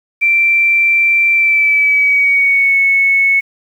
sine tone with pitch glide, 2349 to 2204 Hz, D7 to C#7, 0 to -11 cents, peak -8 dBFS, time 0.21-3.41 s, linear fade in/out 20 ms, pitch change -111 cents, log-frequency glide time 1.32-2.78 s, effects 7-bit

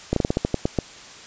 slowing click train, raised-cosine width 2 ms, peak -6 dBFS, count 10, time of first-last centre 0.13-0.787 s, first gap 33 ms, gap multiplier 1.19, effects white hiss -42 dBFS RMS until 1.26 s + resampled to 16000 Hz

